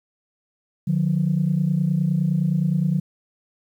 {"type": "tone pair together", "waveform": "sine", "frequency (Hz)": [150, 179.68], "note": ["D3", "F3"], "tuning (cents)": [37, 50], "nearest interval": "minor third", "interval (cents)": 313, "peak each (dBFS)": -20, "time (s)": [0.87, 3], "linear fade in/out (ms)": 10, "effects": ["tanh soft clip ceiling -11 dBFS", "9-bit"]}